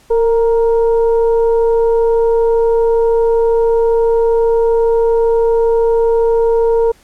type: tone with frequency modulation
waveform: sine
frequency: 458.7 Hz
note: A#4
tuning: 28 cents flat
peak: -9 dBFS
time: 0.1-6.92 s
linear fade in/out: 10 ms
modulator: 475 Hz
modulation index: 0.46
effects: pink hiss -49 dBFS RMS until 7.03 s + low-pass 12000 Hz 12 dB/octave